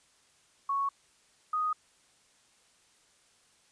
sine tone pair in turn, 1108.7 / 1244.5 Hz, C#6 / D#6, 0 / 0 cents, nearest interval major second, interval 200 cents, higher second, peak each -27 dBFS, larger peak neither, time 0.69-0.89 / 1.53-1.73 s, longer neither, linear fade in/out 5 ms, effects white hiss -65 dBFS RMS until 3.71 s + resampled to 22050 Hz

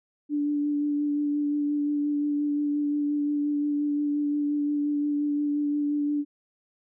sine tone with vibrato, 292.3 Hz, D4, 8 cents flat, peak -23 dBFS, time 0.29-6.25 s, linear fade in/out 50 ms, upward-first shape sine, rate 5.7 Hz, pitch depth 14 cents each way, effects none

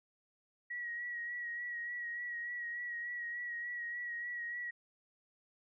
sine tone with vibrato, 1912 Hz, A#6, 43 cents sharp, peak -38 dBFS, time 0.7-4.71 s, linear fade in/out 10 ms, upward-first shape sine, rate 3.4 Hz, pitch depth 29 cents each way, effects none

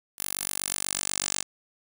10% pulse tone with band-pass filter sweep, 48.16 Hz, G1, 30 cents flat, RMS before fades -31 dBFS, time 0.18-1.43 s, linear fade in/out 10 ms, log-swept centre 12000 to 7400 Hz, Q 2, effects none

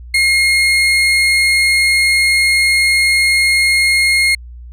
35% pulse tone, 2144 Hz, C7, 42 cents sharp, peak -8 dBFS, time 0.14-4.35 s, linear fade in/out 5 ms, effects added 60 Hz sine -30 dBFS peak until 4.72 s + low-pass 12000 Hz 12 dB/octave

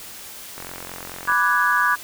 click train, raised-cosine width 0.5 ms, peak -19 dBFS, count 34, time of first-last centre 0.58-1.32 s, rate 44.6 Hz
sine chord, G# half-diminished seventh, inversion first, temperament equal, 987.8 / 1174.7 / 1480 / 1661.2 Hz, B5 / D6 / F#6 / G#6, 0 / 0 / 0 / 0 cents, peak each -23 / -21 / -22 / -20 dBFS, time 1.27-1.96 s, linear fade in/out 20 ms
effects white hiss -38 dBFS RMS until 2.03 s

